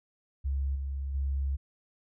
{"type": "tone with level steps", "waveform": "sine", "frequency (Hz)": 68.5, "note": "C#2", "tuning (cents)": -20, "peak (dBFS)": [-27, -31, -27], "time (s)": [0.44, 1.57], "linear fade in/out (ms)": 20, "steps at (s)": [0.75, 1.14], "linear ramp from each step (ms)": 10, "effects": []}